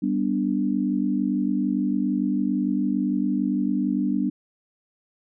sine chord, G major, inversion none, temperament equal, 196 / 246.9 / 293.7 Hz, G3 / B3 / D4, 0 / 0 / 0 cents, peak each -25 / -25 / -25 dBFS, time 0.02-4.3 s, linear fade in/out 10 ms, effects none

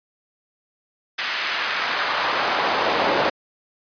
brown noise with high-pass filter sweep, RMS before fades -22 dBFS, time 1.18-3.3 s, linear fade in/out 10 ms, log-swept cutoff 2000 to 540 Hz, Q 1.1, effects resampled to 11025 Hz

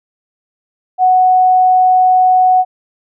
sine tone, 740 Hz, F#5, in tune, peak -6 dBFS, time 0.98-2.65 s, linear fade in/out 50 ms, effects none

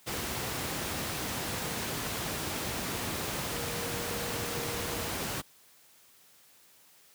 sine tone in noise, 472.6 Hz, A#4, 24 cents sharp, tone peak -40 dBFS, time 3.51-5.11 s, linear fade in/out 20 ms, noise pink, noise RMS -34 dBFS, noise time 0.06-5.42 s, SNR -9 dB, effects white hiss -60 dBFS RMS until 7.14 s + high-pass 80 Hz 12 dB/octave

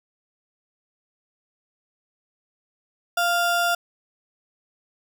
square ring-modulated tone, 1046.5 Hz, C6, in tune, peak -17 dBFS, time 3.17-3.75 s, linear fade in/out 5 ms, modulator 354 Hz, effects none

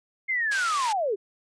sine linear sweep, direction down, 2137 to 367.2 Hz, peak -23 dBFS, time 0.28-1.16 s, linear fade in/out 20 ms
pink band-pass noise, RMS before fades -34 dBFS, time 0.51-0.93 s, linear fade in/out 10 ms, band 1700 to 9000 Hz, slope 12 dB/octave
effects resampled to 22050 Hz

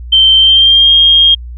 sine tone with pitch glide, 3119 to 3233 Hz, G7 to G#7, -9 to -47 cents, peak -3 dBFS, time 0.12-1.35 s, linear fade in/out 10 ms, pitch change +62 cents, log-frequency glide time 0.38-0.92 s, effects added 60 Hz sine -23 dBFS peak until 1.57 s

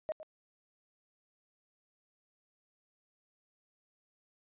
sine tone with echo, 625 Hz, D#5, 8 cents sharp, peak -30 dBFS, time 0.09-0.12 s, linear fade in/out 0 ms, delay 110 ms, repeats 1, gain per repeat -14 dB, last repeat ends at 0.23 s, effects tanh soft clip ceiling -27 dBFS + resampled to 8000 Hz

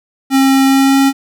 square tone with pitch glide, 269.2 to 272.6 Hz, C4 to C#4, +49 to -29 cents, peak -8 dBFS, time 0.3-1.13 s, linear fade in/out 50 ms, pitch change +22 cents, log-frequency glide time 0.67-0.98 s, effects none

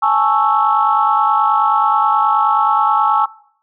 sine chord, A major seventh, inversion third, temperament equal, 830.6 / 880 / 1108.7 / 1318.5 Hz, G#5 / A5 / C#6 / E6, 0 / 0 / 0 / 0 cents, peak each -16 dBFS, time 0.02-3.26 s, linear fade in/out 10 ms, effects noise-tail reverb RT60 0.6 s tail -21 dB re dry + tanh soft clip ceiling -1 dBFS

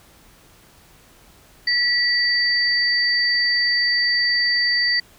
sine tone pair together, 1945 / 4626 Hz, B6 / D8, -27 / -27 cents, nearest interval octave + minor third, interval 1500 cents, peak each -19 dBFS, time 1.67-5 s, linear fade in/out 5 ms, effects pink hiss -51 dBFS RMS until 5.18 s

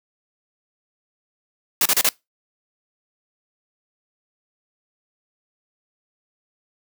white noise bursts, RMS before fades -17 dBFS, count 4, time 1.81-2.09 s, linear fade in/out 2 ms, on 46 ms, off 32 ms, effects noise-tail reverb RT60 0.2 s tail -23 dB re dry + high-pass 200 Hz 12 dB/octave

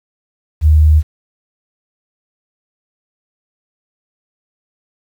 sine tone, 77 Hz, D#2, 17 cents flat, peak -5 dBFS, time 0.61-1.03 s, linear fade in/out 50 ms, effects 7-bit

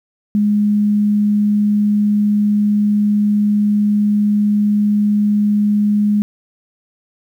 sine tone, 207.7 Hz, G#3, in tune, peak -11 dBFS, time 0.35-6.22 s, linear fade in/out 0 ms, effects 8-bit

